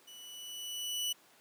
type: tone with level ramp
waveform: sawtooth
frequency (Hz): 2960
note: F#7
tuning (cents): 0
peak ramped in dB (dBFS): -47 to -28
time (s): 0.07-1.13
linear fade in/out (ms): 10
effects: pink hiss -62 dBFS RMS until 1.4 s + high-pass 300 Hz 12 dB/octave